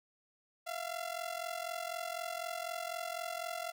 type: ring-modulated tone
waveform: sawtooth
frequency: 683 Hz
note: F5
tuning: 39 cents flat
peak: -31 dBFS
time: 0.66-3.72 s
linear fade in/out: 20 ms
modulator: 22 Hz
effects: none